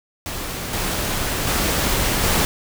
pink noise with level steps, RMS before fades -28 / -23 / -20 / -18 dBFS, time 0.26-2.45 s, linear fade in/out 0 ms, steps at 0.73 / 1.47 / 2.23 s, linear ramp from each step 2 ms, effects none

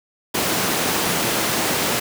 pink high-pass noise, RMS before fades -21 dBFS, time 0.34-2 s, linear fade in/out 10 ms, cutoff 180 Hz, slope 12 dB/octave, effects none

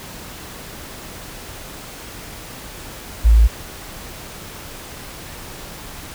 sine tone, 55.6 Hz, A1, 19 cents sharp, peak -7 dBFS, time 3.24-3.48 s, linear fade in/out 20 ms, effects pink hiss -35 dBFS RMS until 6.14 s

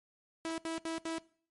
sawtooth tone bursts, 326.6 Hz, E4, 16 cents flat, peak -31 dBFS, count 4, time 0.45-1.183 s, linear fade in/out 0 ms, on 130 ms, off 71 ms, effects noise-tail reverb RT60 0.5 s tail -21 dB re dry + MP3 48 kbps

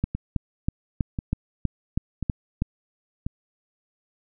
two click trains, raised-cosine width 5 ms, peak -15 / -10 dBFS, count 4 / 9, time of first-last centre 0.15-3.265 / 0.04-2.621 s, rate 0.963 / 3.1 Hz, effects none

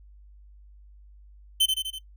45% pulse tone with echo, 3075 Hz, G7, 34 cents flat, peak -17 dBFS, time 1.6-1.66 s, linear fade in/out 10 ms, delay 82 ms, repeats 4, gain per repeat -4 dB, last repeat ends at 1.988 s, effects noise-tail reverb RT60 0.1 s tail -19 dB re dry + added 50 Hz sine -48 dBFS peak until 2.16 s

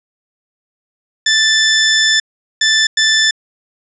15% pulse tone bursts at uneven times, 1760 Hz, A6, in tune, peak -3 dBFS, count 3, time 1.26-2.2 / 2.61-2.87 / 2.97-3.31 s, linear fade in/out 5 ms, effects resampled to 16000 Hz + 7-bit

